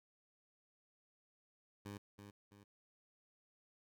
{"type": "tone with echo", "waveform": "15% pulse", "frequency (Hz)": 101.7, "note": "G#2", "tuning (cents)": -36, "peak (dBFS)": -40, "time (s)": [1.85, 1.98], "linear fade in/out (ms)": 10, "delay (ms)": 330, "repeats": 2, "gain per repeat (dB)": -7, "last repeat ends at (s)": 2.64, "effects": []}